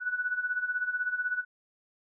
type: tone with tremolo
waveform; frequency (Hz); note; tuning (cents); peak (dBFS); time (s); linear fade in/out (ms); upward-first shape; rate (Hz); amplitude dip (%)
sine; 1480; F#6; 0; -25; 0-1.45; 50; sine; 16; 75
effects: none